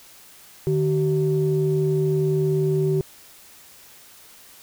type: tone pair together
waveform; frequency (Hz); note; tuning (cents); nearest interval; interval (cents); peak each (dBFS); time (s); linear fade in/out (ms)
sine; 151.52 / 381.8; D#3 / G4; -46 / -46; octave + major third; 1600; -20; 0.67-3.01; 0
effects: tanh soft clip ceiling -11 dBFS + white hiss -48 dBFS RMS until 4.62 s